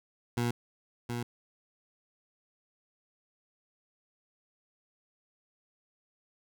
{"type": "tone with echo", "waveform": "20% pulse", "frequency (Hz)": 119.6, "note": "A#2", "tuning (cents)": 45, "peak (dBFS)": -23, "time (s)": [0.37, 0.51], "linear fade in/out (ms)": 5, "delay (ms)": 720, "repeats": 1, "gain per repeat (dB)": -5, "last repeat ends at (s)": 1.23, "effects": []}